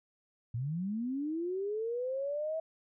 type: linear sweep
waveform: sine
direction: up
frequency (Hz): 110 to 650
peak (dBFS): -32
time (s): 0.54-2.6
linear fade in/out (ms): 5
effects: none